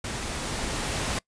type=noise with level ramp; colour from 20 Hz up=pink; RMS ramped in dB=-33 to -28 dBFS; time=0.04-1.19 s; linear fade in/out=5 ms; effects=noise-tail reverb RT60 0.1 s tail -24 dB re dry + resampled to 22050 Hz